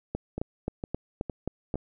two click trains, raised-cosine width 2 ms, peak -19 / -16 dBFS, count 4 / 7, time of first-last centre 0.38-1.756 / 0.15-1.742 s, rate 2.18 / 3.77 Hz, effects none

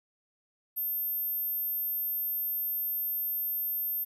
sine tone, 13290 Hz, G#9, in tune, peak -29 dBFS, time 0.76-4.05 s, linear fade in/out 20 ms, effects 11-bit

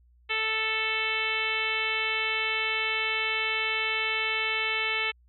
harmonic tone, 440 Hz, A4, in tune, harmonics 1 / 2 / 3 / 4 / 5 / 6 / 7 / 8 / 9, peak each -38 / -39 / -36 / -35 / -30 / -31 / -34 / -39 / -42 dBFS, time 0.29-5.12 s, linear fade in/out 20 ms, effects added 60 Hz sine -57 dBFS peak until 5.28 s

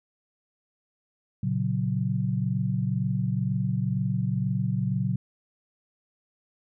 sine chord, F# major, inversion first, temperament equal, 116.54 / 138.59 / 185 Hz, A#2 / C#3 / F#3, 0 / 0 / 0 cents, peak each -28 dBFS, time 1.43-5.16 s, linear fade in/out 5 ms, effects none

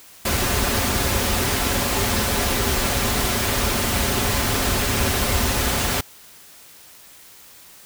pink noise with comb filter, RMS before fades -21 dBFS, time 0.25-6.01 s, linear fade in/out 5 ms, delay 6.3 ms, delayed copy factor -0.5, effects white hiss -46 dBFS RMS until 7.85 s

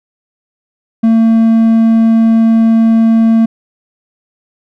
triangle tone, 225.8 Hz, A3, 45 cents sharp, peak -3 dBFS, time 1.03-3.46 s, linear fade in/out 10 ms, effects none

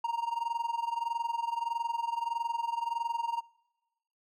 triangle tone with amplitude modulation, 932.3 Hz, A#5, in tune, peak -24 dBFS, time 0.04-3.41 s, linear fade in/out 5 ms, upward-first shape sine, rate 21.6 Hz, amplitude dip 85%, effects noise-tail reverb RT60 1.0 s tail -24 dB re dry + MP3 96 kbps

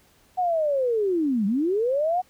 sine linear two-way sweep, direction down then up, 748 to 190 to 748 Hz, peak -20 dBFS, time 0.37-2.22 s, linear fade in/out 20 ms, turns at 1.46 s, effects pink hiss -59 dBFS RMS until 2.29 s

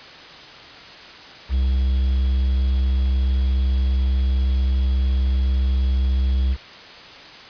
triangle tone with quantisation, 65.3 Hz, C2, 3 cents flat, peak -14 dBFS, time 1.49-6.57 s, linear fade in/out 50 ms, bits 7, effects white hiss -40 dBFS RMS until 7.49 s + resampled to 11025 Hz

